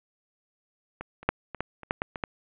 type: clicks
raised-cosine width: 0.5 ms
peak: -21 / -29 / -6 / -21 / -13 / -26 / -10 / -12 / -19 / -13 dBFS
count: 10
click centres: 1.01 / 1.23 / 1.29 / 1.547 / 1.606 / 1.833 / 1.909 / 2.019 / 2.158 / 2.238 s
effects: resampled to 8000 Hz + 8-bit